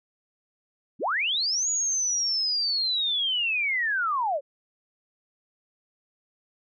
sine linear two-way sweep, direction up then down, 140.9 to 6850 to 519 Hz, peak -23 dBFS, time 0.99-4.41 s, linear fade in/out 50 ms, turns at 1.69 s, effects none

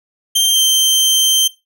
sawtooth tone with pitch glide, 3156 to 3129 Hz, G7 to G7, +11 to -4 cents, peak -7 dBFS, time 0.35-1.48 s, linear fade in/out 10 ms, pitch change -15 cents, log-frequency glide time 0.5-0.62 s, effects noise-tail reverb RT60 0.2 s tail -17 dB re dry

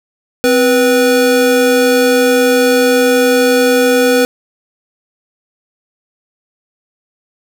square tone pair together, 259.6 / 490.5 Hz, C4 / B4, -13 / -12 cents, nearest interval major seventh, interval 1101 cents, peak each -14 / -10 dBFS, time 0.44-4.25 s, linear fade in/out 0 ms, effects none

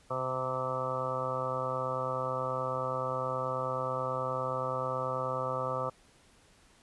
harmonic tone with a mistuned harmonic, 129.4 Hz, C3, 19 cents flat, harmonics 1 / 2 / 3 / 4 / 5 / 6 / 7 / 8 / 9 / 10, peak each -40 / -47 / -45 / -35 / -40 / -47 / -41 / -45 / -36 / -40 dBFS, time 0.1-5.9 s, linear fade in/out 10 ms, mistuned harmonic 8, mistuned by -19 cents, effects pink hiss -62 dBFS RMS until 6.82 s + resampled to 24000 Hz

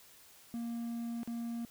triangle tone with dropouts, 233.8 Hz, A#3, 5 cents sharp, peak -34 dBFS, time 0.54-1.65 s, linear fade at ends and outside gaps 0 ms, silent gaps 1.232-1.275 s, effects white hiss -59 dBFS RMS until 1.7 s

